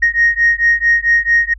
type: beating tone pair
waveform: sine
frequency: 1864.7 / 1869.2 Hz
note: A#6 / A#6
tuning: 0 / +4 cents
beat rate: 4.5 Hz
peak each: -12 dBFS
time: 0.02-1.54 s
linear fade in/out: 10 ms
effects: tanh soft clip ceiling -3 dBFS + added 50 Hz sine -33 dBFS peak until 1.58 s